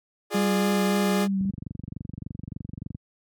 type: chord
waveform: sawtooth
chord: D diminished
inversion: first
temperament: equal with one note detuned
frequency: 349.2 / 415.3 / 596.2 Hz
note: F4 / Ab4 / D5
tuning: 0 / 0 / +26 cents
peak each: -27 / -23 / -27 dBFS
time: 0.3-1.28 s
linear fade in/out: 50 ms
type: tone with vibrato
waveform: sine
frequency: 194.7 Hz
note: G3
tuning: 12 cents flat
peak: -22 dBFS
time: 0.34-1.51 s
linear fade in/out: 10 ms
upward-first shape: sine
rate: 3.5 Hz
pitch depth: 25 cents each way
type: click train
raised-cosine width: 5 ms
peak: -20 dBFS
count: 37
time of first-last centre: 1.41-2.948 s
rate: 23.4 Hz
effects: high-pass 100 Hz 12 dB/octave